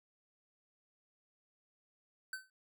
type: tone with exponential decay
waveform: square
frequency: 1531 Hz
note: G6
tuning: 41 cents flat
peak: -37 dBFS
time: 2.33-2.5 s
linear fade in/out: 2 ms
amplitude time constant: 36 ms
effects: none